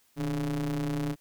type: ring-modulated tone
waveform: square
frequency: 69.3 Hz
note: C#2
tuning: in tune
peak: -26 dBFS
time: 0.16-1.16 s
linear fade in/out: 50 ms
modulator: 223 Hz
effects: white hiss -66 dBFS RMS until 1.2 s